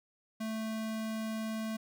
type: tone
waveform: square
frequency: 220.4 Hz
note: A3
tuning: 3 cents sharp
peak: -35 dBFS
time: 0.4-1.77 s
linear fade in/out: 10 ms
effects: none